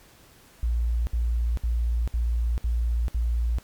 sine tone bursts, 58.27 Hz, A#1, in tune, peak -21 dBFS, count 6, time 0.63-3.585 s, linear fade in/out 0 ms, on 440 ms, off 63 ms, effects pink hiss -54 dBFS RMS until 3.63 s + MP3 96 kbps

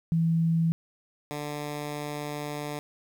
sine / 10% pulse tone pair in turn, 164.7 / 147.55 Hz, E3 / D3, -1 / +8 cents, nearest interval major second, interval 191 cents, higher first, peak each -21 / -24 dBFS, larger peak first, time 0.12-0.72 / 1.31-2.79 s, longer second, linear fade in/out 0 ms, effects 10-bit

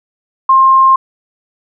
sine tone, 1061 Hz, C6, 24 cents sharp, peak -4 dBFS, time 0.49-0.96 s, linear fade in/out 5 ms, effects none

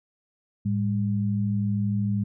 sine tone pair together, 108.4 / 201.3 Hz, A2 / G3, -25 / +46 cents, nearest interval major seventh, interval 1071 cents, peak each -25 dBFS, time 0.65-2.24 s, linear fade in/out 10 ms, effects none

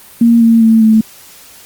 sine tone with pitch steps, 233.1 / 228.6 / 224.1 / 219.8 Hz, A#3 / A#3 / A3 / A3, 0 / -34 / +32 / -2 cents, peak -4 dBFS, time 0.21-1.01 s, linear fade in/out 5 ms, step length 200 ms, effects white hiss -38 dBFS RMS until 1.65 s + Opus 32 kbps

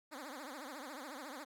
10% pulse tone with vibrato, 279.3 Hz, C#4, 13 cents sharp, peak -37 dBFS, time 0.11-1.45 s, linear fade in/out 20 ms, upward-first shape triangle, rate 14 Hz, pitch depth 240 cents each way, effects none

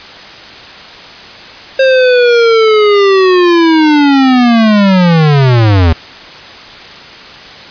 square linear sweep, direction down, 535 to 78.8 Hz, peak -5 dBFS, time 1.79-5.93 s, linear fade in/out 5 ms, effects white hiss -30 dBFS RMS until 7.7 s + resampled to 11025 Hz

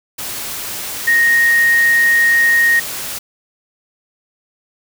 sine tone in noise, 1864.7 Hz, A#6, in tune, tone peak -9 dBFS, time 1.07-2.8 s, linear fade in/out 10 ms, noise white, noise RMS -25 dBFS, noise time 0.18-3.19 s, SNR +13 dB, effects none

